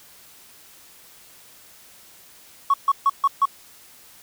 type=tone bursts; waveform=triangle; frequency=1111 Hz; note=C#6; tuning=4 cents sharp; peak=-10 dBFS; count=5; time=2.7-3.455 s; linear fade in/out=5 ms; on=39 ms; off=140 ms; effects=tanh soft clip ceiling -11 dBFS + white hiss -49 dBFS RMS until 4.22 s